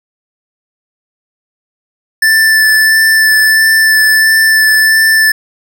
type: tone with vibrato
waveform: square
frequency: 1760 Hz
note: A6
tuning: in tune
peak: -6 dBFS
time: 2.22-5.32 s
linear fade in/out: 5 ms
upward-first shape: sine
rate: 1.5 Hz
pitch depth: 12 cents each way
effects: none